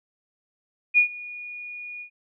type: tone with ADSR envelope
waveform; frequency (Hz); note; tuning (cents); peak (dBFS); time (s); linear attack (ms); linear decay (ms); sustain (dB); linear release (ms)
sine; 2447; D#7; -29; -12; 0.94-2.1; 37; 100; -22; 89
effects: none